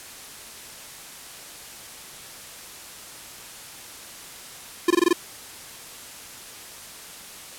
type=tone bursts; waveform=square; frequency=347.9 Hz; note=F4; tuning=7 cents flat; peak=-15 dBFS; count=6; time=4.88-5.13 s; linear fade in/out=5 ms; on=25 ms; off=20 ms; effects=white hiss -41 dBFS RMS until 7.58 s + low-pass 12000 Hz 12 dB/octave